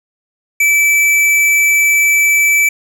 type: tone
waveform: square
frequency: 2313 Hz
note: D7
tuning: 27 cents flat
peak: -9 dBFS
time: 0.6-2.69 s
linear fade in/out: 5 ms
effects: none